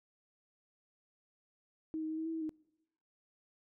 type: tone with pitch steps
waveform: sine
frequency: 316.6 / 313.9 / 315.9 / 319.9 / 325.9 / 322.8 / 312.2 Hz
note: D#4 / D#4 / D#4 / D#4 / E4 / E4 / D#4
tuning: +30 / +15 / +26 / +48 / -20 / -36 / +6 cents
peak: -35 dBFS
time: 1.94-2.493 s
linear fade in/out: 0 ms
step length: 79 ms
effects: noise-tail reverb RT60 1.0 s tail -25 dB re dry